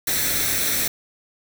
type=noise with comb filter; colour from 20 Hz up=white; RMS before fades=-22 dBFS; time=0.07-0.88 s; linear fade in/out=5 ms; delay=0.51 ms; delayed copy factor=+0.6; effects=none